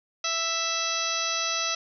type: harmonic tone with a mistuned harmonic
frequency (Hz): 660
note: E5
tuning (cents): +2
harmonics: 1 / 2 / 3 / 4 / 5 / 6 / 7 / 8 / 9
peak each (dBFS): -37 / -32 / -38 / -33 / -36 / -33 / -38 / -34 / -32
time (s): 0.24-1.75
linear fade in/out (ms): 5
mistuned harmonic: 8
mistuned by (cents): -31
effects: none